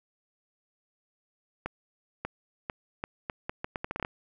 accelerating click train, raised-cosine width 0.5 ms, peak -17 dBFS, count 14, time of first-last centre 1.66-4.049 s, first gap 590 ms, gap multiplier 0.76, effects none

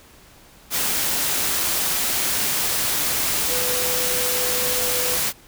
sine tone in noise, 498.1 Hz, B4, 15 cents sharp, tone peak -28 dBFS, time 3.47-5.19 s, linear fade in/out 50 ms, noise white, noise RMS -22 dBFS, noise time 0.7-5.33 s, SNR -9 dB, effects pink hiss -49 dBFS RMS until 5.47 s

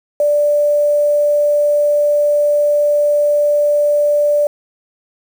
sine tone with quantisation, 587.3 Hz, D5, in tune, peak -10 dBFS, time 0.2-4.47 s, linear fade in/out 2 ms, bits 6, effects none

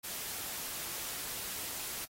white noise, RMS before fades -40 dBFS, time 0.03-2.06 s, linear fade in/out 20 ms, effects AAC 48 kbps

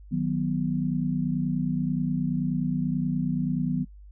sine chord, B major, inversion first, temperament equal, 155.56 / 185 / 246.9 Hz, D#3 / F#3 / B3, 0 / 0 / 0 cents, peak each -28 dBFS, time 0.11-3.85 s, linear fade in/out 20 ms, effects noise-tail reverb RT60 0.1 s tail -23 dB re dry + added 50 Hz sine -44 dBFS peak until 4.11 s

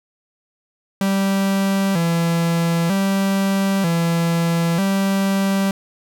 45% pulse tone with vibrato, 181 Hz, F#3, 38 cents flat, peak -16 dBFS, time 1.01-5.71 s, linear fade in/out 2 ms, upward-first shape square, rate 0.53 Hz, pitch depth 130 cents each way, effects none

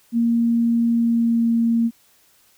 sine tone with pitch glide, 233.1 to 231.1 Hz, A#3 to A#3, 0 to -15 cents, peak -15 dBFS, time 0.12-1.91 s, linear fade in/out 50 ms, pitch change -15 cents, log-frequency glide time 0.91-1.53 s, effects white hiss -57 dBFS RMS until 2.57 s

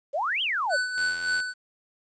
sine exponential two-way sweep, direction up then down, 520 to 3322 to 520 Hz, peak -24 dBFS, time 0.13-0.77 s, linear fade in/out 20 ms, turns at 0.42 s
square tone with tremolo, 1497 Hz, F#6, 20 cents sharp, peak -23 dBFS, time 0.69-1.54 s, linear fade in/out 50 ms, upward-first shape sine, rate 3.5 Hz, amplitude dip 60%
click train, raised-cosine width 0.2 ms, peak -23 dBFS, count 37, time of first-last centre 0.98-1.402 s, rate 85.3 Hz
effects resampled to 16000 Hz + 10-bit

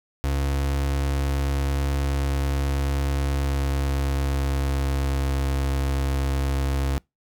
35% pulse tone with pitch glide, 69.3 to 68.23 Hz, C#2 to C#2, 0 to -27 cents, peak -20 dBFS, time 0.24-6.98 s, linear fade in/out 0 ms, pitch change -27 cents, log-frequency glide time 3.1-5.35 s, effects noise-tail reverb RT60 0.2 s tail -25 dB re dry

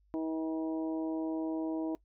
harmonic tone, 160 Hz, D#3, 49 cents sharp, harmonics 2 / 3 / 4 / 5 / 6, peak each -32 / -44 / -42 / -50 / -48 dBFS, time 0.14-1.95 s, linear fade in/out 0 ms, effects noise-tail reverb RT60 0.1 s tail -21 dB re dry + added 50 Hz sine -65 dBFS peak until 2.04 s

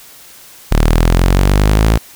sawtooth linear sweep, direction up, 36.63 to 56 Hz, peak -4 dBFS, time 0.71-1.98 s, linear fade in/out 10 ms, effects white hiss -39 dBFS RMS until 2.15 s

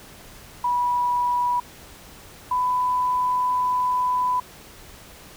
sine tone pair in turn, 977 / 998.1 Hz, B5 / B5, -19 / +18 cents, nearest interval unison, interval 37 cents, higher second, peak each -19 dBFS, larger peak neither, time 0.64-1.6 / 2.51-4.4 s, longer second, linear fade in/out 5 ms, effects pink hiss -45 dBFS RMS until 5.36 s

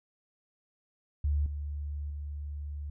sine tone with level steps, 73 Hz, D2, 10 cents flat, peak -25 / -33 / -35 dBFS, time 1.24-2.9 s, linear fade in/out 5 ms, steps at 1.46 / 2.1 s, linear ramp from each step 2 ms, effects none

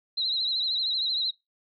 sine tone with vibrato, 3985 Hz, B7, 15 cents sharp, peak -24 dBFS, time 0.17-1.31 s, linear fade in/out 10 ms, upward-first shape triangle, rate 13 Hz, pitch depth 96 cents each way, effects noise-tail reverb RT60 0.2 s tail -23 dB re dry + MP3 96 kbps

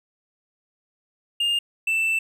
triangle tone pair in turn, 2817 / 2659 Hz, F7 / E7, +14 / +14 cents, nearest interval minor second, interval 100 cents, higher first, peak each -18 dBFS, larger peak neither, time 1.4-1.59 / 1.87-2.19 s, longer second, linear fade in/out 5 ms, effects none

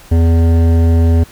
triangle tone with hard clipping, 83.1 Hz, E2, 15 cents sharp, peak -9 dBFS, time 0.11-1.24 s, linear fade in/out 10 ms, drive 17 dB, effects pink hiss -40 dBFS RMS until 1.31 s

